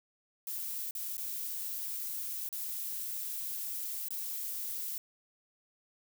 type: noise with dropouts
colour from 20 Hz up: violet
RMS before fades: -38 dBFS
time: 0.47-4.98 s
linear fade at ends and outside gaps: 1 ms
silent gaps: 0.909-0.951 / 1.169-1.179 / 2.489-2.527 / 4.085-4.106 s
effects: none